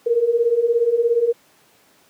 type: beating tone pair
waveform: sine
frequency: 456.7 / 473.7 Hz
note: A#4 / A#4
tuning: -36 / +28 cents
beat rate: 17 Hz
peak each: -20 / -16 dBFS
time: 0.06-1.33 s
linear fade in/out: 10 ms
effects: pink hiss -55 dBFS RMS until 2.09 s + high-pass 200 Hz 12 dB/octave